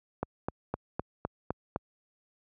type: click train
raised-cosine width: 1 ms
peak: -16 dBFS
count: 7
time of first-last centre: 0.23-1.761 s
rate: 3.92 Hz
effects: high-pass 60 Hz 12 dB/octave